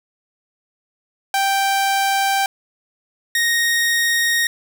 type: tone pair in turn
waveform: sawtooth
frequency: 784 / 1864.7 Hz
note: G5 / A#6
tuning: 0 / 0 cents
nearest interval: octave + minor third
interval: 1500 cents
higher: second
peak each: -12 dBFS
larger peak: neither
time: 1.34-2.46 / 3.35-4.47 s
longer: neither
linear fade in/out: 2 ms
effects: none